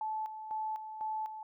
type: tone with tremolo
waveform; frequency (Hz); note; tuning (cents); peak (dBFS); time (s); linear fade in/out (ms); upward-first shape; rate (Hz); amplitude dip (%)
sine; 869; A5; -22; -33; 0.01-1.43; 2; square; 2; 60
effects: none